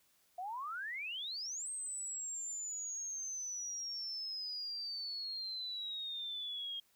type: exponential two-way sweep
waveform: sine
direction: up then down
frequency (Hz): 696 to 8372 to 3231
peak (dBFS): -39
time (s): 0.38-6.8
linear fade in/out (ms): 5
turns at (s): 1.69
effects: white hiss -72 dBFS RMS until 6.95 s